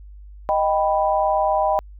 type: chord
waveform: sine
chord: Eb augmented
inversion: none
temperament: equal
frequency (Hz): 622.3 / 784 / 987.8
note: Eb5 / G5 / B5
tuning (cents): 0 / 0 / 0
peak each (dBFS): -20 / -20 / -23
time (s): 0.49-1.79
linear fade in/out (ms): 0
effects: added 50 Hz sine -38 dBFS peak until 1.99 s